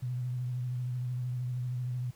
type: tone with vibrato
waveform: sine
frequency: 124.6 Hz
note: B2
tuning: 16 cents sharp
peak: -31 dBFS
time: 0.02-2.11 s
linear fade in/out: 10 ms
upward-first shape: sine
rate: 13 Hz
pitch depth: 33 cents each way
effects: pink hiss -61 dBFS RMS until 2.15 s